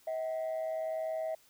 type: tone pair together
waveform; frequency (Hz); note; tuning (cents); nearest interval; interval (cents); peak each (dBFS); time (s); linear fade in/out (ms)
sine; 640 / 761.1; D#5 / F#5; +49 / +49; minor third; 300; -31 / -40; 0.07-1.35; 5
effects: tanh soft clip ceiling -30 dBFS + white hiss -64 dBFS RMS until 1.49 s